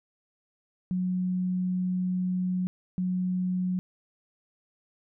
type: tone bursts at uneven times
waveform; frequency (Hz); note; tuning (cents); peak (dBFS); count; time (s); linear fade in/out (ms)
sine; 182.8; F#3; -21; -25; 2; 0.91-2.67 / 2.98-3.79; 0
effects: none